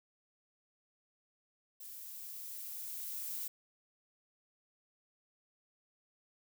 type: noise with level ramp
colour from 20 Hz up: violet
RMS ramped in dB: -49 to -40 dBFS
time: 1.8-3.48 s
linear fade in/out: 5 ms
effects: none